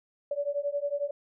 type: beating tone pair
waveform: sine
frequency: 568 / 579 Hz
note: C#5 / D5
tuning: +42 / -25 cents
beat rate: 11 Hz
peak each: -31 dBFS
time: 0.31-1.11 s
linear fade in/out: 5 ms
effects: none